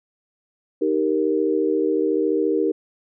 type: chord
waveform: sine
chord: Eb major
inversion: none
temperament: equal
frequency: 311.1 / 392 / 466.2 Hz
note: Eb4 / G4 / Bb4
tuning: 0 / 0 / 0 cents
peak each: -22 dBFS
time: 0.81-2.72 s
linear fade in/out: 10 ms
effects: none